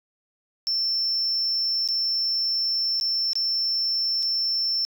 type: tone with dropouts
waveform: sine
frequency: 5370 Hz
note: E8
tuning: 31 cents sharp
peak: -20 dBFS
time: 0.67-4.85 s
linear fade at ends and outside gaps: 0 ms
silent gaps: 1.876-1.887 / 3-3.011 / 3.332-3.355 / 4.225-4.229 s
effects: tanh soft clip ceiling -19 dBFS